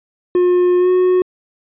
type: tone with pitch glide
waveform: triangle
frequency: 358 to 365.7 Hz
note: F4 to F#4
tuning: +43 to -20 cents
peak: -8 dBFS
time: 0.35-1.22 s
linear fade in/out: 2 ms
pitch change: +37 cents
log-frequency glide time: 0.79-0.89 s
effects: resampled to 8000 Hz